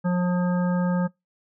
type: harmonic tone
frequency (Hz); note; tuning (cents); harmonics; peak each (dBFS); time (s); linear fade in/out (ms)
178.6; F3; +39; 1 / 3 / 5 / 7 / 9; -20 / -30 / -34 / -37 / -39; 0.04-1.08; 20
effects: noise-tail reverb RT60 0.2 s tail -25 dB re dry